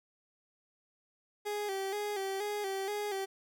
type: tone with vibrato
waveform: 30% pulse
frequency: 400.9 Hz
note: G4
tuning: 39 cents sharp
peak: -31 dBFS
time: 1.45-3.26 s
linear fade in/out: 20 ms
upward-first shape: square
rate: 2.1 Hz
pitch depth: 60 cents each way
effects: none